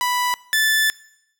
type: tone pair in turn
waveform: sawtooth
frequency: 987.8 / 1751.4 Hz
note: B5 / A6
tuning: 0 / -8 cents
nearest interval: minor seventh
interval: 992 cents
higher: second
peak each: -15 / -12 dBFS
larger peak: second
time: 0.01-0.34 / 0.53-0.9 s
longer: second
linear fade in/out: 0 ms
effects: noise-tail reverb RT60 0.8 s tail -21 dB re dry